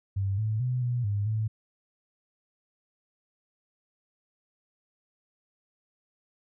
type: tone with pitch steps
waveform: sine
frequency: 97.9 / 108.7 / 125.7 / 122.1 / 102 / 109.3 Hz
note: G2 / A2 / B2 / B2 / G#2 / A2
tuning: -2 / -21 / +31 / -19 / -31 / -11 cents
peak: -25 dBFS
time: 0.16-1.48 s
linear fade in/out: 10 ms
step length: 220 ms
effects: none